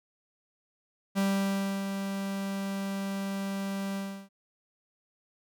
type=tone with ADSR envelope; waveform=45% pulse; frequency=196.1 Hz; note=G3; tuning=1 cent sharp; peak=-24 dBFS; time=1.15-4.29 s; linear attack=32 ms; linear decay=640 ms; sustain=-7 dB; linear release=330 ms; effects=none